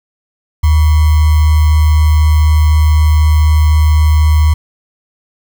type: tone with sample-and-hold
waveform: sine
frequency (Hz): 77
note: D#2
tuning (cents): -17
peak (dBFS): -5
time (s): 0.63-4.54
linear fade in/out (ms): 10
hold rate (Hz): 1050
effects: none